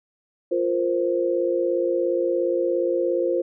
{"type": "chord", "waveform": "sine", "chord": "F suspended fourth", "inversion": "none", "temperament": "equal", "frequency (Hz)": [349.2, 466.2, 523.3], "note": ["F4", "Bb4", "C5"], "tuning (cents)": [0, 0, 0], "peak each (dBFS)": [-23, -27, -23], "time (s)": [0.51, 3.42], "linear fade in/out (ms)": 10, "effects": []}